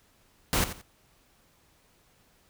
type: noise with echo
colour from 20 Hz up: pink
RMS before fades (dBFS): -25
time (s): 0.53-0.64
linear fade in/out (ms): 0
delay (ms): 87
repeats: 2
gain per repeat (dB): -12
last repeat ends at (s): 0.814
effects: pink hiss -64 dBFS RMS until 2.49 s